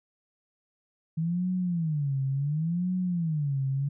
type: tone with vibrato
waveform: sine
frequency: 157.3 Hz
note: D#3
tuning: 19 cents sharp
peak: -25 dBFS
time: 1.17-3.89 s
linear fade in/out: 10 ms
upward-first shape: sine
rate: 0.7 Hz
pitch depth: 270 cents each way
effects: none